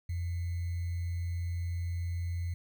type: tone with sample-and-hold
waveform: sine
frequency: 86.3 Hz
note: F2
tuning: 20 cents flat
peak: -31 dBFS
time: 0.09-2.54 s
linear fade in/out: 5 ms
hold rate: 2100 Hz
effects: none